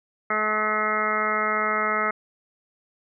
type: harmonic tone with a mistuned harmonic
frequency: 214.2 Hz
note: A3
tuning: 46 cents flat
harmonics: 1 / 2 / 3 / 4 / 5 / 6 / 7 / 8 / 9 / 10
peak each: -35 / -32 / -31 / -35 / -36 / -24 / -33 / -36 / -31 / -30 dBFS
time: 0.3-2.11 s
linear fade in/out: 5 ms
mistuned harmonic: 10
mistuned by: -18 cents
effects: none